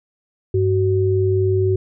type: tone pair together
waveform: sine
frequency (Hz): 99.38 / 375.2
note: G2 / F#4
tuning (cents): +24 / +24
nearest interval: octave + major seventh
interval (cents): 2300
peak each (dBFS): -17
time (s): 0.54-1.76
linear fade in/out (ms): 5
effects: none